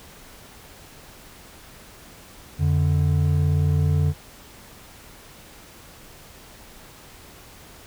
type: tone pair together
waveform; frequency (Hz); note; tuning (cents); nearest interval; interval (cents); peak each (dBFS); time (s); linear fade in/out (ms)
triangle; 88 / 146.55; F2 / D3; +14 / -3; major sixth; 883; -18; 2.58-4.14; 50
effects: pink hiss -46 dBFS RMS until 7.86 s